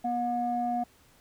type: tone pair together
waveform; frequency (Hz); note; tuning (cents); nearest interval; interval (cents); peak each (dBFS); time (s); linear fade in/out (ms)
sine; 242.2 / 721; B3 / F#5; -34 / -45; octave + perfect fifth; 1889; -31 / -27; 0.04-0.84; 10
effects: tanh soft clip ceiling -20 dBFS + pink hiss -61 dBFS RMS until 1.2 s